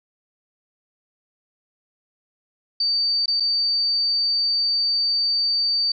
sine tone with dropouts, 4607 Hz, D8, 34 cents flat, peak -18 dBFS, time 2.8-5.92 s, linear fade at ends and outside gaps 5 ms, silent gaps 3.259-3.279 / 3.4-3.404 s, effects none

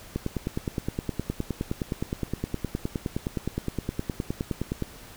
click train, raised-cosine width 3 ms, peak -14 dBFS, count 46, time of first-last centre 0.16-4.823 s, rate 9.65 Hz, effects pink hiss -47 dBFS RMS until 5.16 s

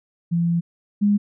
sine tone pair in turn, 170 / 204.9 Hz, F3 / G#3, -46 / -23 cents, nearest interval minor third, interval 323 cents, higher second, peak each -17 / -14 dBFS, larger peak second, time 0.31-0.61 / 1.01-1.18 s, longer first, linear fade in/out 20 ms, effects none

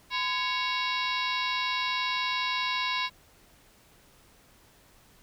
harmonic tone with a mistuned harmonic, 554.4 Hz, C#5, in tune, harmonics 2 / 3 / 4 / 5 / 6 / 7 / 8 / 9 / 10, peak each -31 / -38 / -33 / -36 / -41 / -34 / -41 / -42 / -44 dBFS, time 0.1-3.1 s, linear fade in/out 50 ms, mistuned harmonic 2, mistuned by -150 cents, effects pink hiss -59 dBFS RMS until 5.22 s

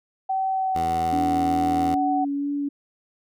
sine tone with pitch glide, 765 to 748.4 Hz, G5 to F#5, -42 to +20 cents, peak -21 dBFS, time 0.29-2.25 s, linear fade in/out 10 ms, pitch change -38 cents, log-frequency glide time 0.51-0.97 s
10% pulse tone, 82.41 Hz, E2, in tune, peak -21 dBFS, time 0.75-1.95 s, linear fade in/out 5 ms
sine tone with vibrato, 284.3 Hz, C#4, 44 cents sharp, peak -23 dBFS, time 1.12-2.69 s, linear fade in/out 10 ms, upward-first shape sine, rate 2.3 Hz, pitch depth 14 cents each way
effects none

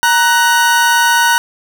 40% pulse tone pair together, 938.6 / 1490 Hz, A#5 / F#6, +12 / +12 cents, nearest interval minor sixth, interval 800 cents, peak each -11 dBFS, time 0.03-1.38 s, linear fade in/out 0 ms, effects none

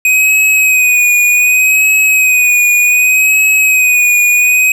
square tone with vibrato, 2505 Hz, D#7, 11 cents sharp, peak -7 dBFS, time 0.05-4.72 s, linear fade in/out 2 ms, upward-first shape sine, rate 0.66 Hz, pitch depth 39 cents each way, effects none

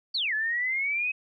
sine exponential two-way sweep, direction down then up, 4677 to 1707 to 2556 Hz, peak -25 dBFS, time 0.14-1.12 s, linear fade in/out 10 ms, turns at 0.34 s, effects none

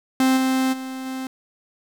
45% pulse tone with level steps, 261.6 Hz, C4, in tune, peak -15 / -18 / -29 / -27 dBFS, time 0.2-1.27 s, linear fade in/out 2 ms, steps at 0.36 / 0.72 / 1.05 s, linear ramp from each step 20 ms, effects 9-bit

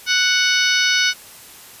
harmonic tone, 740 Hz, F#5, in tune, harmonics 2 / 3 / 4 / 5 / 6 / 7 / 8, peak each -19 / -21 / -22 / -23 / -24 / -24 / -25 dBFS, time 0.06-1.14 s, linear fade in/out 50 ms, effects white hiss -41 dBFS RMS until 1.8 s + resampled to 32000 Hz

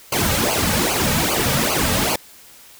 pink noise with flanger, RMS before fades -19 dBFS, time 0.12-2.16 s, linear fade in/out 5 ms, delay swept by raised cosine 0.54 to 2.94 ms, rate 2.5 Hz, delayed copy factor -1, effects white hiss -45 dBFS RMS until 2.79 s

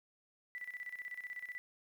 sine tone with tremolo, 1975.5 Hz, B6, in tune, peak -40 dBFS, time 0.55-1.58 s, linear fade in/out 0 ms, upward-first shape square, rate 16 Hz, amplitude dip 75%, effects 11-bit

